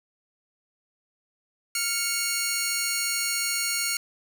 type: tone pair together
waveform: 10% pulse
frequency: 1396.9 / 2213 Hz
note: F6 / C#7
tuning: 0 / -3 cents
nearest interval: minor sixth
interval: 797 cents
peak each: -22 / -17 dBFS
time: 1.75-3.97 s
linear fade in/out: 2 ms
effects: none